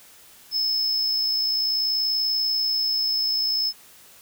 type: tone with amplitude modulation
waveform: triangle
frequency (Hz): 5220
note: E8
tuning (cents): -18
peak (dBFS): -18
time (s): 0.51-3.73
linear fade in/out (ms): 50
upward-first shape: sine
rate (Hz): 60.5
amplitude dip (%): 35
effects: white hiss -50 dBFS RMS until 4.21 s